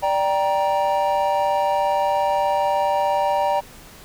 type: chord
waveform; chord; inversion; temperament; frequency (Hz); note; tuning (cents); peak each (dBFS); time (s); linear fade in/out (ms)
triangle; G minor; second; just; 588 / 784 / 940.8; D5 / G5 / Bb5; +2 / 0 / +16; -20; 0.02-3.61; 20
effects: pink hiss -44 dBFS RMS until 4.04 s